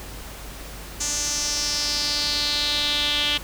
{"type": "tone with band-pass filter sweep", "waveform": "sawtooth", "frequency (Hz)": 293.7, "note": "D4", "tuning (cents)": 0, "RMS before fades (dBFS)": -24, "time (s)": [1, 3.38], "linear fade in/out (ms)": 10, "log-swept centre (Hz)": [6700, 3200], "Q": 4.6, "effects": ["added 50 Hz sine -39 dBFS peak until 3.43 s", "pink hiss -39 dBFS RMS until 3.43 s"]}